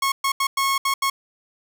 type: tone bursts at uneven times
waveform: sawtooth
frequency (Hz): 1093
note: C#6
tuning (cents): -25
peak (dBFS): -15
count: 6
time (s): 0.02-0.12 / 0.24-0.32 / 0.4-0.47 / 0.57-0.78 / 0.85-0.94 / 1.02-1.1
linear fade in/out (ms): 5
effects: none